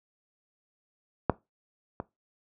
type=clicks; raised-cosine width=1 ms; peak=-7 / -19 dBFS; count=2; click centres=1.297 / 2.001 s; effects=noise-tail reverb RT60 0.2 s tail -19 dB re dry + high-pass 60 Hz 12 dB/octave